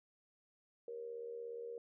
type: tone with amplitude modulation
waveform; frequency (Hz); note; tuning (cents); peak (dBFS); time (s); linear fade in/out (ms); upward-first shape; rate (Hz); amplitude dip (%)
sine; 470; A#4; +14; -40; 0.88-1.78; 2; sine; 77; 65
effects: none